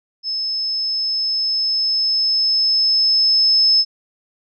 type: tone with level ramp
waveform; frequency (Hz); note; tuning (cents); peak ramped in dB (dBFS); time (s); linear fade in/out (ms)
sine; 5220; E8; -18; -20 to -10; 0.23-3.85; 50
effects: none